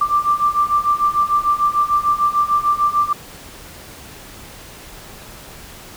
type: beating tone pair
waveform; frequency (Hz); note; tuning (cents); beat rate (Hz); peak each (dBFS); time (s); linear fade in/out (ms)
sine; 1174.7 / 1181.4; D6 / D6; 0 / +10; 6.7; -18 / -16; 0.01-3.13; 5
effects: pink hiss -38 dBFS RMS until 5.96 s